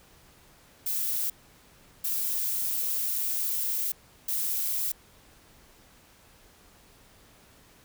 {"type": "noise bursts at uneven times", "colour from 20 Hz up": "violet", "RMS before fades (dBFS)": -29, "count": 3, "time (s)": [[0.86, 1.3], [2.04, 3.92], [4.28, 4.92]], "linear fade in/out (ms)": 5, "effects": ["pink hiss -57 dBFS RMS until 7.84 s"]}